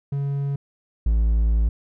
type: tone pair in turn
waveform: triangle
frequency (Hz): 140.2 / 55.37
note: C#3 / A1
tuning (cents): +20 / +12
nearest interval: octave + major third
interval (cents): 1608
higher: first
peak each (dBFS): -20 / -14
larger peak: second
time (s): 0.12-0.56 / 1.06-1.69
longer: second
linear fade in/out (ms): 5
effects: none